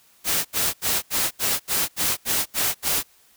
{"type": "noise bursts", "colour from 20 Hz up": "white", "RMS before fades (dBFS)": -22, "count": 10, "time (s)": [0.24, 3.033], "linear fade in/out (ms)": 50, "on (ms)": 210, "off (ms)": 77, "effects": ["white hiss -57 dBFS RMS until 3.36 s"]}